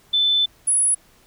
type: tone pair in turn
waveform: sine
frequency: 3520 / 10218 Hz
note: A7 / D#9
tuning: 0 / +45 cents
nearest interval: octave + tritone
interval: 1845 cents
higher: second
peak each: -15 dBFS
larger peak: neither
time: 0.13-0.46 / 0.67-0.95 s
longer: first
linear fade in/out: 10 ms
effects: pink hiss -55 dBFS RMS until 1.26 s